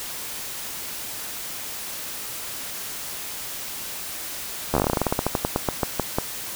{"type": "slowing click train", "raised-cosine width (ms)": 1, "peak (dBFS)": -6, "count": 23, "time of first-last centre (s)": [4.74, 6.185], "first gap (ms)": 12, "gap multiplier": 1.14, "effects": ["white hiss -33 dBFS RMS until 6.55 s"]}